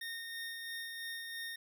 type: tone with tremolo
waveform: 25% pulse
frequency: 1841 Hz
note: A#6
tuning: 22 cents flat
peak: -36 dBFS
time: 0.01-1.56 s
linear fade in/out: 5 ms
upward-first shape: sine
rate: 3 Hz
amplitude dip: 30%
effects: none